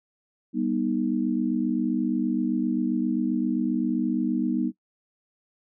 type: chord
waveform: sine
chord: G augmented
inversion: none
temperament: equal with one note detuned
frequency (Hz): 196 / 243.3 / 311.1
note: G3 / B3 / D#4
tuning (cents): 0 / -26 / 0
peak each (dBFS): -29 / -25 / -27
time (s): 0.53-4.72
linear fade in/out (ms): 50
effects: noise-tail reverb RT60 0.1 s tail -19 dB re dry